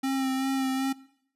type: tone with vibrato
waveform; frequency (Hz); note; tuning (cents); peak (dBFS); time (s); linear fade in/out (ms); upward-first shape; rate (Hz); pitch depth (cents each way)
square; 265.9; C4; +28; -26; 0.03-0.93; 10; sine; 2.6; 21
effects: noise-tail reverb RT60 0.7 s tail -20 dB re dry + resampled to 32000 Hz